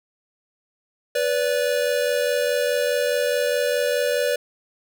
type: tone pair together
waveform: square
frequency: 493.9 / 578.7 Hz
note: B4 / D5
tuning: 0 / -26 cents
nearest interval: minor third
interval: 274 cents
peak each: -23 dBFS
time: 1.15-4.36 s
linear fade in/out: 5 ms
effects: none